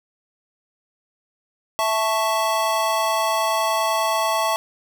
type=chord; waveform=square; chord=A major; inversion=second; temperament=equal; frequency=659.3 / 880 / 1108.7 Hz; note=E5 / A5 / C#6; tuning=0 / 0 / 0 cents; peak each=-24 dBFS; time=1.79-4.56 s; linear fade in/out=0 ms; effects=none